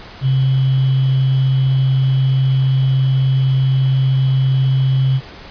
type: tone with sample-and-hold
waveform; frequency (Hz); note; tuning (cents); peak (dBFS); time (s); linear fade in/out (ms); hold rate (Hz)
sine; 132.5; C3; +22; -11; 0.21-5.21; 50; 3150
effects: pink hiss -36 dBFS RMS until 5.5 s + resampled to 11025 Hz

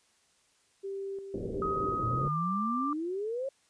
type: tone with tremolo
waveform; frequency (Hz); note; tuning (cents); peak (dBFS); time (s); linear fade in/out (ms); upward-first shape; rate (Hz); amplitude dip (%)
sine; 392; G4; 0; -34; 0.83-1.98; 20; square; 1.4; 50
type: low-pass noise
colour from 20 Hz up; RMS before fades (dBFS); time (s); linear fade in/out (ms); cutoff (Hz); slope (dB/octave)
white; -37; 1.34-2.28; 2; 510; 48
type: tone with pitch glide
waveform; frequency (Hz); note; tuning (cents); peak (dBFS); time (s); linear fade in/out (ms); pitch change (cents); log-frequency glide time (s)
sine; 1258 to 1180.6; D#6 to D6; +19 to +9; -30; 1.62-2.93; 2; -110; 2.18-2.38
type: exponential sweep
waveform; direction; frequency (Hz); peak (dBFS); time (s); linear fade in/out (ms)
sine; up; 110.2 to 556; -31; 2.03-3.49; 5
effects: white hiss -68 dBFS RMS until 3.69 s + resampled to 22050 Hz

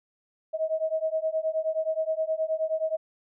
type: beating tone pair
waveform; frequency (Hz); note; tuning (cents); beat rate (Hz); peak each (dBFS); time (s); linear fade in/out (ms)
sine; 631 / 640.5; D#5 / E5; +24 / -50; 9.5; -28; 0.53-2.97; 20
effects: none

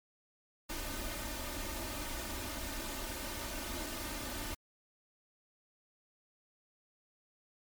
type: noise with comb filter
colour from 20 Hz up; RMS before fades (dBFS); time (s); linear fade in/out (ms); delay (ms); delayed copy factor
pink; -40; 0.69-4.55; 10; 3.3; +0.85
effects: MP3 96 kbps

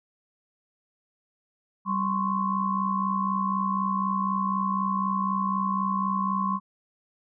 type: tone cluster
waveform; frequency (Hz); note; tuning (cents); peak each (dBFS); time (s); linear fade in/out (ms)
sine; 193.8 / 1038 / 1102; G3 / C6 / C#6; -20 / -14 / -11; -28; 1.85-6.6; 50
effects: none

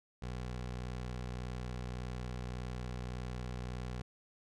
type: tone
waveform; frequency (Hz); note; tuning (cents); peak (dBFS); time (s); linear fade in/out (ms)
20% pulse; 61.74; B1; 0; -34; 0.22-4.02; 5
effects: low-pass 7000 Hz 12 dB/octave

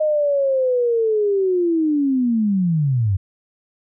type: linear sweep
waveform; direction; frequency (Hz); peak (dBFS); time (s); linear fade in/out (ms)
sine; down; 622.3 to 90.3; -15; 0-3.17; 10
effects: none

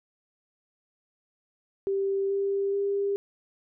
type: tone with pitch steps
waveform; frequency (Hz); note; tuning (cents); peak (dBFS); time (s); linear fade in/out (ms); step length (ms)
sine; 392 / 395.9 / 399.8; G4 / G4 / G4; 0 / +17 / +34; -24; 1.87-3.16; 0; 430
effects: none

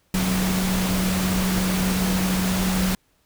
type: tone in noise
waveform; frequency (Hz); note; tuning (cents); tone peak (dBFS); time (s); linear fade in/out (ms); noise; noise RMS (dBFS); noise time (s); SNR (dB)
sine; 186.1; F#3; +10; -21; 0.14-2.95; 2; pink; -26; 0.14-2.95; +2
effects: pink hiss -65 dBFS RMS until 3.25 s

